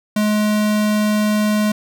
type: tone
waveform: square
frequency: 211.3 Hz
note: G#3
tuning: 30 cents sharp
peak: -15 dBFS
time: 0.16-1.72 s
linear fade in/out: 5 ms
effects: none